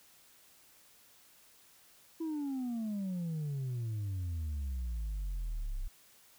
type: exponential sweep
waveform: sine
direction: down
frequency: 331.9 to 31.16 Hz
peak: -31 dBFS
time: 2.2-5.88 s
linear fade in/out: 10 ms
effects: tanh soft clip ceiling -33 dBFS + white hiss -62 dBFS RMS until 6.38 s